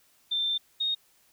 sine tone pair in turn, 3572 / 3718 Hz, A7 / A#7, +25 / -5 cents, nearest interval minor second, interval 70 cents, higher second, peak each -25 dBFS, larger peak neither, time 0.31-0.58 / 0.8-0.95 s, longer first, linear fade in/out 10 ms, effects white hiss -64 dBFS RMS until 1.32 s

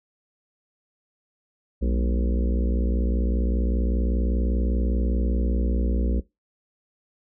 harmonic tone with a mistuned harmonic, 60.2 Hz, B1, 44 cents flat, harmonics 1 / 3 / 4 / 5 / 6 / 7 / 8 / 9, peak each -21 / -31 / -33 / -35 / -37 / -38 / -39 / -40 dBFS, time 1.81-6.21 s, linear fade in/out 20 ms, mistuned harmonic 3, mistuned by +140 cents, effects noise-tail reverb RT60 0.2 s tail -20 dB re dry

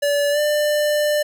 square tone with pitch glide, 576 to 595.3 Hz, D5 to D5, -34 to +23 cents, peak -17 dBFS, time 0.02-1.23 s, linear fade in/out 10 ms, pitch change +57 cents, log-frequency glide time 0.31-0.39 s, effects none

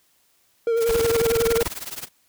triangle tone with vibrato, 460 Hz, A#4, 23 cents flat, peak -16 dBFS, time 0.67-1.63 s, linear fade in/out 2 ms, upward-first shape sine, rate 11 Hz, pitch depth 35 cents each way
white noise with tremolo, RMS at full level -30 dBFS, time 0.76-2.09 s, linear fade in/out 50 ms, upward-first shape triangle, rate 19 Hz, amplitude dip 95%
pink noise bursts, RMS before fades -25 dBFS, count 16, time 0.89-1.679 s, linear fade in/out 2 ms, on 24 ms, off 27 ms
effects white hiss -63 dBFS RMS until 2.28 s

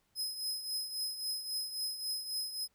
sawtooth tone with tremolo, 5090 Hz, D#8, 39 cents sharp, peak -30 dBFS, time 0.15-2.68 s, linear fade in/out 50 ms, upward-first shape triangle, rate 3.7 Hz, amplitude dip 70%, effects pink hiss -75 dBFS RMS until 2.74 s

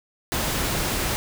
pink noise, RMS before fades -25 dBFS, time 0.32-1.16 s, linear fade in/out 0 ms, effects none

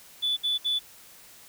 sine tone bursts, 3471 Hz, A7, 24 cents flat, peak -22 dBFS, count 3, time 0.22-0.794 s, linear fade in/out 20 ms, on 150 ms, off 62 ms, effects tanh soft clip ceiling -20 dBFS + white hiss -51 dBFS RMS until 1.48 s

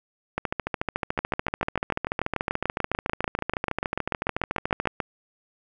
two click trains, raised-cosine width 0.5 ms, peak -10 / -10 dBFS, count 27 / 63, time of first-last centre 1.19-5.002 / 0.38-4.873 s, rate 6.82 / 13.8 Hz, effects none

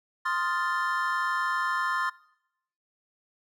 triangle chord, F dominant seventh, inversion second, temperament equal, 1046.5 / 1244.5 / 1396.9 / 1760 Hz, C6 / Eb6 / F6 / A6, 0 / 0 / 0 / 0 cents, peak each -27 / -32 / -31 / -29 dBFS, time 0.25-2.1 s, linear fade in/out 10 ms, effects noise-tail reverb RT60 0.8 s tail -22 dB re dry

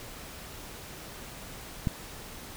click, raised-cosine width 5 ms, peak -14 dBFS, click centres 1.872 s, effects pink hiss -44 dBFS RMS until 2.56 s

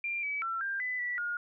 sine tone with pitch steps, 2382 / 2287 / 1347 / 1591 / 2002 / 1957 / 1428 Hz, D7 / D7 / E6 / G6 / B6 / B6 / F6, +24 / -47 / +37 / +25 / +23 / -16 / +38 cents, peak -31 dBFS, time 0.04-1.37 s, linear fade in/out 2 ms, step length 190 ms, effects none

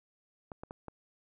clicks, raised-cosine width 1 ms, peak -28 dBFS, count 4, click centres 0.518 / 0.635 / 0.709 / 0.883 s, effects none

